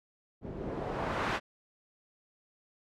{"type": "noise with low-pass filter sweep", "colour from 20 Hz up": "white", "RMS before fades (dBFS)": -35, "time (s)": [0.41, 1.4], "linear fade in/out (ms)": 50, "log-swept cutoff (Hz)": [260, 1900], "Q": 0.91, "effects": []}